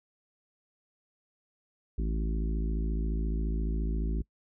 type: harmonic tone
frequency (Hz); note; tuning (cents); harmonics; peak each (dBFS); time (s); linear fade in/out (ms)
54.4; A1; -19; 1 / 3 / 4 / 5 / 6 / 7; -28 / -38 / -40 / -42 / -44 / -45; 1.98-4.22; 5
effects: noise-tail reverb RT60 0.1 s tail -23 dB re dry